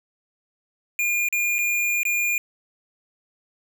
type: tone with dropouts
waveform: square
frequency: 2418 Hz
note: D7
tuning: 50 cents sharp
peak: -21 dBFS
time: 0.99-2.38 s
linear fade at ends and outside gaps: 1 ms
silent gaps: 1.287-1.326 / 1.584-1.588 / 2.032-2.052 s
effects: none